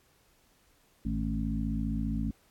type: harmonic tone with a mistuned harmonic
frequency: 55 Hz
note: A1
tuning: in tune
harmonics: 1 / 2 / 3 / 4 / 5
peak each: -33 / -40 / -36 / -33 / -37 dBFS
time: 1.05-2.31 s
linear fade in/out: 5 ms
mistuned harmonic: 3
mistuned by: -55 cents
effects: pink hiss -66 dBFS RMS until 2.5 s + AAC 64 kbps